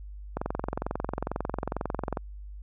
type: click train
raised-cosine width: 1 ms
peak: -15 dBFS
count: 41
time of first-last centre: 0.37-2.172 s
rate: 22.2 Hz
effects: added 50 Hz sine -39 dBFS peak until 2.62 s